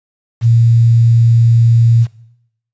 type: tone with quantisation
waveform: sine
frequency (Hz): 116.2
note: A#2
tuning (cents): -5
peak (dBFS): -6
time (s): 0.41-2.07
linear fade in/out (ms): 50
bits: 6
effects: noise-tail reverb RT60 0.8 s tail -19 dB re dry + resampled to 16000 Hz